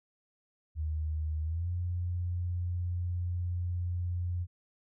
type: tone with pitch glide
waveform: sine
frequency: 77.78 to 88.32 Hz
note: D#2 to F2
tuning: 0 to +20 cents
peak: -30 dBFS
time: 0.75-4.47 s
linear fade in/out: 50 ms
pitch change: +220 cents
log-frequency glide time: 1.43-1.69 s
effects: none